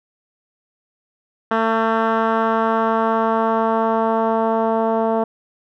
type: tone with low-pass filter sweep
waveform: 10% pulse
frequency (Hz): 224.3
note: A3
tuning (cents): +34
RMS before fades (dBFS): -18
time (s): 1.51-5.24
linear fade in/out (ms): 5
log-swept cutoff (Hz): 1700 to 740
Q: 1.4
effects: none